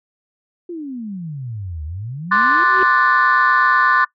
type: exponential two-way sweep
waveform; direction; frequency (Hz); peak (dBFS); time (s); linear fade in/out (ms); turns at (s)
sine; down then up; 359.5 to 73.42 to 359.5; -25; 0.69-2.64; 5; 1.84
type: chord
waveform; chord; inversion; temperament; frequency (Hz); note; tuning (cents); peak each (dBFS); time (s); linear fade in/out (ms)
sine; D dominant seventh; third; equal; 1046.5 / 1174.7 / 1480 / 1760; C6 / D6 / F#6 / A6; 0 / 0 / 0 / 0; -16; 2.31-4.05; 10
type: tone with exponential growth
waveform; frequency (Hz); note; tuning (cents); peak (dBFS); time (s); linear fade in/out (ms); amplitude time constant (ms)
sine; 377; F#4; +32; -15; 2.57-2.83; 1; 56
effects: noise-tail reverb RT60 0.1 s tail -20 dB re dry + tanh soft clip ceiling -5 dBFS